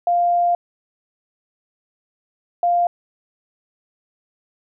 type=tone bursts at uneven times; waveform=sine; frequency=698.5 Hz; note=F5; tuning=in tune; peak=-14 dBFS; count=2; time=0.07-0.55 / 2.63-2.87 s; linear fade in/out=2 ms; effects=none